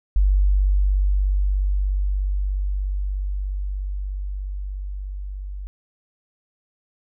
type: tone with level ramp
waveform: sine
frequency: 48.42 Hz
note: G1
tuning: 21 cents flat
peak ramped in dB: -13 to -29 dBFS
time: 0.16-5.67 s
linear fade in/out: 0 ms
effects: none